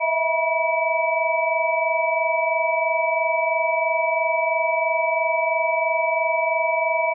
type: tone cluster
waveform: sine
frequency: 641 / 664 / 964 / 2298 Hz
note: E5 / E5 / B5 / D7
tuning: -49 / +12 / -42 / -38 cents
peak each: -24 dBFS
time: 0-7.14 s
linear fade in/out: 20 ms
effects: none